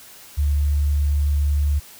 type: tone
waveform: sine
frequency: 72.5 Hz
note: D2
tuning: 22 cents flat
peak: -16 dBFS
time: 0.37-1.8 s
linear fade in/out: 20 ms
effects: white hiss -44 dBFS RMS until 1.99 s